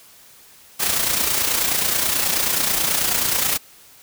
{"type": "noise with amplitude modulation", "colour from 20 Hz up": "white", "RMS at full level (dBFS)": -18, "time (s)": [0.79, 3.58], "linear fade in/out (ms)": 20, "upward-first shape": "sine", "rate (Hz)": 29.3, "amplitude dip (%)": 50, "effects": ["white hiss -48 dBFS RMS until 4.02 s"]}